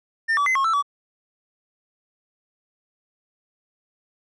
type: tone with pitch steps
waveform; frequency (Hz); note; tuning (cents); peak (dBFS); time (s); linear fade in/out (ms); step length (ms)
triangle; 1804 / 1148 / 2051 / 1086 / 1326 / 1143; A6 / D6 / C7 / C#6 / E6 / D6; +43 / -40 / -35 / -36 / +10 / -47; -16; 0.28-0.826; 20; 91
effects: resampled to 22050 Hz